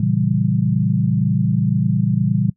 sine chord, A# diminished seventh, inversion none, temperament equal with one note detuned, 116.54 / 138.59 / 167.5 / 196 Hz, A#2 / C#3 / E3 / G3, 0 / 0 / +28 / 0 cents, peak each -20 dBFS, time 0-2.5 s, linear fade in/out 5 ms, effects noise-tail reverb RT60 0.1 s tail -22 dB re dry

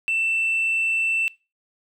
triangle tone with tanh clipping, 2671 Hz, E7, 22 cents sharp, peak -20 dBFS, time 0.08-1.28 s, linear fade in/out 0 ms, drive 5 dB, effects noise-tail reverb RT60 0.3 s tail -23 dB re dry

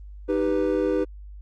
triangle chord, Eb augmented, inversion none, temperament equal, 311.1 / 392 / 493.9 Hz, Eb4 / G4 / B4, 0 / 0 / 0 cents, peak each -23 dBFS, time 0.28-1.05 s, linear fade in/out 20 ms, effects added 50 Hz sine -38 dBFS peak until 1.41 s + Opus 32 kbps

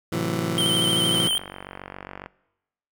20% pulse chord, F# half-diminished seventh, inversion first, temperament just, 111 / 133.2 / 166.5 / 185 Hz, A2 / C3 / E3 / F#3, +16 / +31 / +18 / 0 cents, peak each -26 / -27 / -22 / -26 dBFS, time 0.12-1.28 s, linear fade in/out 5 ms
square tone with vibrato, 3112 Hz, G7, 13 cents flat, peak -21 dBFS, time 0.58-1.38 s, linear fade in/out 0 ms, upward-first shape sine, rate 13 Hz, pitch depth 39 cents each way
click train, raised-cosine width 0.5 ms, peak -20 dBFS, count 54, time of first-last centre 1.14-2.261 s, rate 47.3 Hz
effects noise-tail reverb RT60 0.9 s tail -21 dB re dry

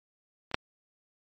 clicks, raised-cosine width 0.3 ms, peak -27 / -8 dBFS, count 2, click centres 0.514 / 0.544 s, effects MP3 48 kbps

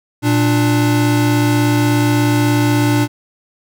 square tone pair together, 117.24 / 295.2 Hz, A#2 / D4, +10 / +9 cents, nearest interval octave + major third, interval 1599 cents, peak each -15 dBFS, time 0.22-3.08 s, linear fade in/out 50 ms, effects none

